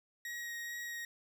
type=tone with vibrato; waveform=40% pulse; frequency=1890 Hz; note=A#6; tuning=23 cents sharp; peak=-39 dBFS; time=0.25-1.05 s; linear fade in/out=2 ms; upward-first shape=sine; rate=2.3 Hz; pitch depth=10 cents each way; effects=none